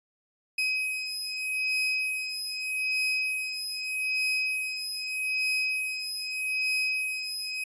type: beating tone pair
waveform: 35% pulse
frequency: 2528 / 2528.81 Hz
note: D#7 / D#7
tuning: +27 / +27 cents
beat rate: 0.81 Hz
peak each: -29 dBFS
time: 0.58-7.64 s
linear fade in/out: 5 ms
effects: resampled to 22050 Hz